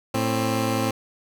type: tone pair together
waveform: 15% pulse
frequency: 111 / 264.4 Hz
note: A2 / C4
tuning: +16 / +18 cents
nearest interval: octave + minor third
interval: 1502 cents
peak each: -18 dBFS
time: 0.14-0.91 s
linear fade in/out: 5 ms
effects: none